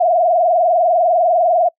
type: tone with vibrato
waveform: sine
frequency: 683 Hz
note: F5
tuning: 39 cents flat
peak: -10 dBFS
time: 0-1.69 s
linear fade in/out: 10 ms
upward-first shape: sine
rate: 20 Hz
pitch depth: 120 cents each way
effects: noise-tail reverb RT60 0.1 s tail -26 dB re dry